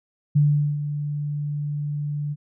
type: tone with ADSR envelope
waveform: sine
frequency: 146.8 Hz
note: D3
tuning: in tune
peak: -13 dBFS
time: 0.35-2.36 s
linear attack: 14 ms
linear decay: 410 ms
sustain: -11 dB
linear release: 41 ms
effects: none